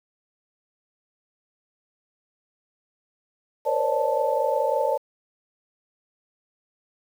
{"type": "tone cluster", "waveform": "sine", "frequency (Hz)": [474.5, 526, 551, 595, 880], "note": ["A#4", "C5", "C#5", "D5", "A5"], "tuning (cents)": [31, 9, -11, 22, 0], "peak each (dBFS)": [-29, -28, -26, -26, -26], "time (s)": [3.65, 4.98], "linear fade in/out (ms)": 20, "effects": ["8-bit"]}